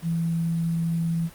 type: tone with quantisation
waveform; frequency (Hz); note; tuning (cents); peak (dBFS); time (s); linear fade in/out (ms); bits
sine; 166.3; E3; +16; -22; 0.02-1.3; 50; 8
effects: pink hiss -48 dBFS RMS until 1.34 s + Opus 32 kbps